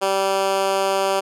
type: tone with high-pass filter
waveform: 10% pulse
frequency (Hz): 194.1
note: G3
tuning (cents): -17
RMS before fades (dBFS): -20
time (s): 0.01-1.21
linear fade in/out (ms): 20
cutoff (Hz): 470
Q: 1.6
effects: low-pass 12000 Hz 12 dB/octave